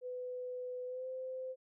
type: tone with pitch glide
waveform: sine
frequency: 500 to 516.7 Hz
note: B4 to C5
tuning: +21 to -22 cents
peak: -39 dBFS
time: 0.01-1.56 s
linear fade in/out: 50 ms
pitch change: +57 cents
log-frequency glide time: 0.86-1.07 s
effects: none

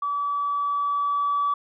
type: tone with level ramp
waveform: sine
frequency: 1148 Hz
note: D6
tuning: 40 cents flat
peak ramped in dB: -23 to -19 dBFS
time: 0.02-1.54 s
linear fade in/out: 5 ms
effects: tanh soft clip ceiling -16 dBFS

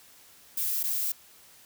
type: noise with dropouts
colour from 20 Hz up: violet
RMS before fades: -29 dBFS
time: 0.57-1.12 s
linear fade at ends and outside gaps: 5 ms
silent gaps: 0.831-0.837 s
effects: white hiss -55 dBFS RMS until 1.65 s

